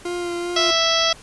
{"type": "tone with vibrato", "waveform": "40% pulse", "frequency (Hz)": 349.2, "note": "F4", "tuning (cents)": 0, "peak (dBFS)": -23, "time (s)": [0.05, 0.71], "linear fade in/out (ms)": 5, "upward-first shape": "sine", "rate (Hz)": 2.5, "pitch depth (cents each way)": 15}
{"type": "harmonic tone", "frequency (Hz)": 659.3, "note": "E5", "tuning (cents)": 0, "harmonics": [1, 2, 3, 4, 5, 6, 7, 8, 9], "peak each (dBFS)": [-23, -24, -27, -29, -21, -29, -26, -25, -29], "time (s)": [0.56, 1.13], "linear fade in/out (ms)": 5}
{"effects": ["pink hiss -44 dBFS RMS until 1.22 s", "resampled to 24000 Hz"]}